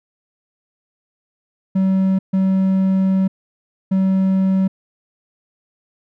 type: tone bursts at uneven times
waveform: triangle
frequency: 190.5 Hz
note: G3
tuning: 49 cents flat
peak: -11 dBFS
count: 3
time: 1.75-2.19 / 2.33-3.28 / 3.91-4.68 s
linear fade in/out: 10 ms
effects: none